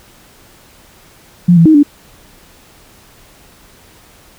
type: tone with pitch steps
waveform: sine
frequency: 175.4 / 166.3 / 314.2 / 290.4 Hz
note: F3 / E3 / D#4 / D4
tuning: +8 / +16 / +17 / -19 cents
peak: -3 dBFS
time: 1.48-1.832 s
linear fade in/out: 10 ms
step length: 88 ms
effects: pink hiss -44 dBFS RMS until 4.38 s